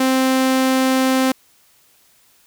sawtooth tone, 261.6 Hz, C4, in tune, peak -10 dBFS, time 0-1.32 s, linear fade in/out 5 ms, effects white hiss -55 dBFS RMS until 2.46 s

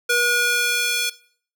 square tone with high-pass filter sweep, 481.6 Hz, B4, 44 cents flat, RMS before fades -20 dBFS, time 0.09-1.1 s, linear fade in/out 10 ms, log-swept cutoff 1000 to 2800 Hz, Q 1.2, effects noise-tail reverb RT60 0.5 s tail -19 dB re dry

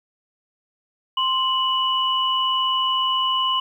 sine tone pair together, 1046.5 / 2954 Hz, C6 / F#7, 0 / -3 cents, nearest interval octave + tritone, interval 1797 cents, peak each -21 dBFS, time 1.17-3.6 s, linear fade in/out 5 ms, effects 9-bit

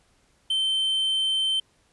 triangle tone, 3100 Hz, G7, 20 cents flat, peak -20 dBFS, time 0.5-1.6 s, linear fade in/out 5 ms, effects pink hiss -64 dBFS RMS until 1.92 s + resampled to 24000 Hz

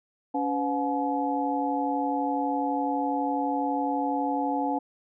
sine tone cluster, 281.8 / 504 / 720 / 852 Hz, C#4 / B4 / F#5 / G#5, +29 / +35 / -47 / +44 cents, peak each -28 / -34 / -31 / -29 dBFS, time 0.34-4.79 s, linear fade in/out 10 ms, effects none

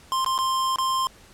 square tone with dropouts, 1050 Hz, C6, 6 cents sharp, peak -22 dBFS, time 0.12-1.07 s, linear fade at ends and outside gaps 0 ms, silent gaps 0.246-0.262 / 0.379-0.388 / 0.759-0.785 s, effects pink hiss -51 dBFS RMS until 1.33 s + low-pass 11000 Hz 12 dB/octave

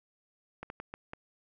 slowing click train, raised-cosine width 0.5 ms, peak -25 dBFS, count 5, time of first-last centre 0.63-1.134 s, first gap 71 ms, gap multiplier 1.4, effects none

